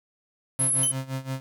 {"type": "tone with tremolo", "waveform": "35% pulse", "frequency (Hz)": 132.7, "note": "C3", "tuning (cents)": 25, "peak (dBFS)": -25, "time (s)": [0.59, 1.4], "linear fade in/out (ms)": 0, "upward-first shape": "sine", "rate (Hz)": 5.8, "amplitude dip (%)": 85}
{"type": "tone", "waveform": "sine", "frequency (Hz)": 10780, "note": "E9", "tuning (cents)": 38, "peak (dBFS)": -21, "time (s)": [0.59, 0.92], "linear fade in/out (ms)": 10}
{"type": "tone with exponential decay", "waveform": "40% pulse", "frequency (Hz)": 3037, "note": "F#7", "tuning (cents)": 44, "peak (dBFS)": -25, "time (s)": [0.83, 1.02], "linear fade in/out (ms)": 1, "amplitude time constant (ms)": 40}
{"effects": []}